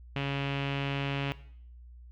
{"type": "tone with low-pass filter", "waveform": "sawtooth", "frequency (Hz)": 139.3, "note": "C#3", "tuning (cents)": 9, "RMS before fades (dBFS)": -32, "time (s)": [0.16, 1.32], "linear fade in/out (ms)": 0, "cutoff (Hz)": 2800, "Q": 4, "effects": ["noise-tail reverb RT60 0.6 s tail -17 dB re dry", "added 60 Hz sine -47 dBFS peak until 2.11 s"]}